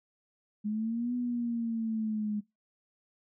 sine exponential two-way sweep, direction up then down, 207.7 to 246.9 to 207.7 Hz, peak -29 dBFS, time 0.64-2.41 s, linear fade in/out 20 ms, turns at 1.14 s, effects noise-tail reverb RT60 0.2 s tail -22 dB re dry

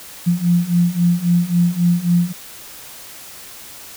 sine beating tone pair, 172 / 175.7 Hz, F3 / F3, -26 / +11 cents, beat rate 3.7 Hz, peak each -17 / -15 dBFS, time 0.26-2.33 s, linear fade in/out 20 ms, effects white hiss -37 dBFS RMS until 3.96 s

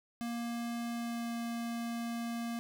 square tone with pitch glide, 235.1 to 233.6 Hz, A#3 to A#3, +15 to +4 cents, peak -36 dBFS, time 0.21-2.59 s, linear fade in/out 0 ms, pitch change -11 cents, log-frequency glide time 0.91-1.34 s, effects none

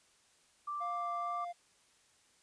sine tone, 1174.7 Hz, D6, in tune, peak -36 dBFS, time 0.67-1.45 s, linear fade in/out 10 ms
triangle tone with vibrato, 698.5 Hz, F5, in tune, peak -37 dBFS, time 0.8-1.53 s, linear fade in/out 20 ms, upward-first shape sine, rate 2.2 Hz, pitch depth 8 cents each way
effects white hiss -68 dBFS RMS until 2.42 s + resampled to 22050 Hz

